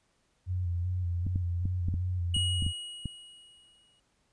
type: tone with vibrato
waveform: sine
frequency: 89 Hz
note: F2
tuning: 33 cents sharp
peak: -28 dBFS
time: 0.46-2.73 s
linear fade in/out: 50 ms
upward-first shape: square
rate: 2.6 Hz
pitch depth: 37 cents each way
type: clicks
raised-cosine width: 5 ms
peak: -21 dBFS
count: 9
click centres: 1.267 / 1.359 / 1.655 / 1.885 / 1.941 / 2.366 / 2.624 / 2.665 / 3.057 s
type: tone with exponential decay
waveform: square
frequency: 2900 Hz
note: F#7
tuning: 35 cents flat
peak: -27 dBFS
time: 2.34-4 s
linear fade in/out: 5 ms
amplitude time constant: 360 ms
effects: pink hiss -72 dBFS RMS until 4.32 s + resampled to 22050 Hz